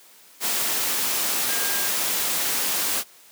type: tone in noise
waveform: sine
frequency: 1615 Hz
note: G#6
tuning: 49 cents flat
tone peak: -32 dBFS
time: 1.47-1.91 s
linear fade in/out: 50 ms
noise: white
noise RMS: -24 dBFS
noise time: 0.4-3.04 s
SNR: -11 dB
effects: white hiss -51 dBFS RMS until 3.31 s + high-pass 200 Hz 12 dB/octave